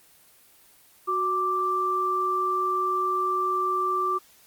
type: tone pair together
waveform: sine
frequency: 370 / 1174.7 Hz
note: F#4 / D6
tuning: 0 / 0 cents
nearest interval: octave + minor sixth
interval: 2000 cents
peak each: -30 / -23 dBFS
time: 1.07-4.19 s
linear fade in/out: 20 ms
effects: white hiss -56 dBFS RMS until 4.46 s + Opus 24 kbps